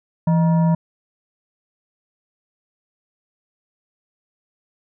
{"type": "tone with frequency modulation", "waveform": "sine", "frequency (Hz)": 166.8, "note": "E3", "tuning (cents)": 21, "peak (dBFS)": -13, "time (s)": [0.27, 0.75], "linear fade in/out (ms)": 5, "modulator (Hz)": 785, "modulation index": 0.4, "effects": []}